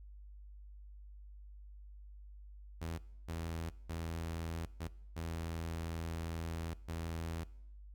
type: tone bursts at uneven times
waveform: sawtooth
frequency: 82.5 Hz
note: E2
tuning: 2 cents sharp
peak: -35 dBFS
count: 6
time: 2.81-2.98 / 3.28-3.7 / 3.89-4.66 / 4.8-4.88 / 5.16-6.74 / 6.88-7.44 s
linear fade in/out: 10 ms
effects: noise-tail reverb RT60 0.8 s tail -21 dB re dry + added 50 Hz sine -50 dBFS peak until 7.94 s